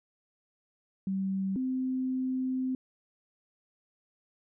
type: tone pair in turn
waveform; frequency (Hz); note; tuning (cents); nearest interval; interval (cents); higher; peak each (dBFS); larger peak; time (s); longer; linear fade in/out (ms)
sine; 192.4 / 258.5; G3 / C4; -32 / -21; perfect fourth; 511; second; -28; neither; 1.07-1.56 / 1.56-2.75; second; 2
effects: none